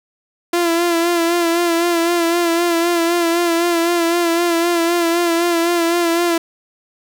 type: tone with vibrato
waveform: sawtooth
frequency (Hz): 340.6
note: F4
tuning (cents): -43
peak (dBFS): -10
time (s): 0.53-6.38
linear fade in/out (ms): 5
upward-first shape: sine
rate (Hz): 3.9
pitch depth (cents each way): 41
effects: none